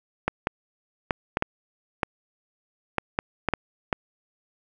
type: clicks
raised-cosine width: 0.5 ms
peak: -7 dBFS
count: 11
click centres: 0.28 / 0.471 / 1.108 / 1.371 / 1.424 / 2.032 / 2.983 / 3.189 / 3.487 / 3.537 / 3.928 s
effects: none